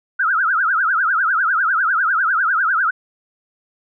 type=tone with vibrato; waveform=sine; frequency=1427 Hz; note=F6; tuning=37 cents sharp; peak=-14 dBFS; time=0.19-2.91 s; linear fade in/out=10 ms; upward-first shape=triangle; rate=10 Hz; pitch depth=250 cents each way; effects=none